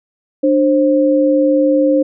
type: tone pair together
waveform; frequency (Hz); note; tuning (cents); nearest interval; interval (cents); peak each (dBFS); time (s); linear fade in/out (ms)
sine; 296.9 / 530; D4 / C5; +19 / +22; minor seventh; 1003; -12; 0.43-2.03; 10
effects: none